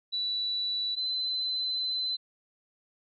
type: tone pair in turn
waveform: sine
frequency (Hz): 3951 / 4043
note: B7 / B7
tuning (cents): 0 / +40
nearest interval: unison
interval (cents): 40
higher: second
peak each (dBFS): -28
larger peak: neither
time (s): 0.12-0.96 / 0.96-2.17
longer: second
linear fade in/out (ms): 20
effects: none